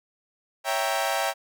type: chord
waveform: sawtooth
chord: C# diminished seventh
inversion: none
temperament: equal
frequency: 554.4 / 659.3 / 784 / 932.3 Hz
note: C#5 / E5 / G5 / Bb5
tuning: 0 / 0 / 0 / 0 cents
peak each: -27 / -25 / -24 / -28 dBFS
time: 0.64-1.34 s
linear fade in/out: 50 ms
effects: none